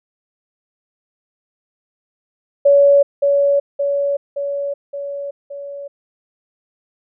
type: tone with echo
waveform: sine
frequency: 565 Hz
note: C#5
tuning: 33 cents sharp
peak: -7 dBFS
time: 2.65-3.03 s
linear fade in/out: 10 ms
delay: 570 ms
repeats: 5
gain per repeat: -4 dB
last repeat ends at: 5.88 s
effects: none